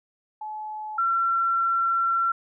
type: tone pair in turn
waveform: sine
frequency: 857 / 1358 Hz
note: A5 / F6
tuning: -46 / -49 cents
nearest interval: minor sixth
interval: 797 cents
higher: second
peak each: -31 / -20 dBFS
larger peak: second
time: 0.41-0.98 / 0.98-2.32 s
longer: second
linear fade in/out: 5 ms
effects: none